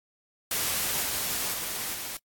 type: noise with level steps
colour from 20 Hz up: white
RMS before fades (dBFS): -28 / -30 / -33 / -36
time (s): 0.51-2.17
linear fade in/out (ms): 2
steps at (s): 1.02 / 1.53 / 1.94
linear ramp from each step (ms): 10
effects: noise-tail reverb RT60 0.1 s tail -26 dB re dry + AAC 64 kbps